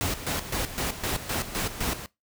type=noise with tremolo; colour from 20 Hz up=pink; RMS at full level=-28 dBFS; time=0.01-2.06 s; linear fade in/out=0 ms; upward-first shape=square; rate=3.9 Hz; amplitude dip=70%; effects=noise-tail reverb RT60 0.2 s tail -21 dB re dry